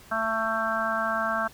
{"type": "harmonic tone with a mistuned harmonic", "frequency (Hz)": 222.5, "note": "A3", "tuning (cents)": 20, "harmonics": [1, 3, 4, 5, 6, 7], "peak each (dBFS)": [-36, -30, -35, -31, -30, -30], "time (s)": [0.11, 1.48], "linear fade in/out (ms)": 10, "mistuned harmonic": 7, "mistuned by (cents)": 15, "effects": ["pink hiss -51 dBFS RMS until 1.53 s"]}